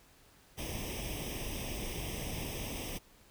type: noise with comb filter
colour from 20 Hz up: pink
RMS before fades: -39 dBFS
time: 0.57-2.99 s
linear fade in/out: 20 ms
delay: 0.35 ms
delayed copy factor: +0.85
effects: pink hiss -62 dBFS RMS until 3.3 s